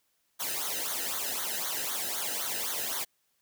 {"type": "noise with flanger", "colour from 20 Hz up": "white", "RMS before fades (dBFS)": -33, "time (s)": [0.39, 3.05], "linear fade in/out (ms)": 20, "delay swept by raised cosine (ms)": [0.38, 0.91], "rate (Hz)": 3.9, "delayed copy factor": -0.85, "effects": ["white hiss -74 dBFS RMS until 3.41 s"]}